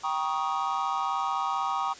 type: chord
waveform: triangle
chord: Eb dominant seventh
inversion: first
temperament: equal with one note detuned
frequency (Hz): 784 / 946.4 / 1108.7 / 1244.5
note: G5 / Bb5 / Db6 / Eb6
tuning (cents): 0 / +26 / 0 / 0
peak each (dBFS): -30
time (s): 0.03-1.94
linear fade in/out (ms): 20
effects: white hiss -47 dBFS RMS until 1.99 s + resampled to 16000 Hz